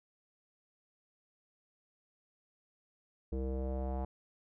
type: tone with low-pass filter sweep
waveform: square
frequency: 65.5 Hz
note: C2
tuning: 2 cents sharp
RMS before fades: -36 dBFS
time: 3.32-4.05 s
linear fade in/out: 5 ms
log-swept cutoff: 420 to 790 Hz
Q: 3.4
effects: none